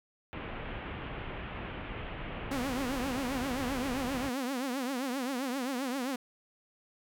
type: low-pass noise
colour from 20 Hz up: pink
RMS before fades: -40 dBFS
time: 0.33-4.29 s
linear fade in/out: 0 ms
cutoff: 3100 Hz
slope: 48 dB/octave
type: tone with vibrato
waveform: sawtooth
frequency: 260 Hz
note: C4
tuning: 11 cents flat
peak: -28 dBFS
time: 2.51-6.16 s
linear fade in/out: 5 ms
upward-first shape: triangle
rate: 7.6 Hz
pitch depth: 170 cents each way
effects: none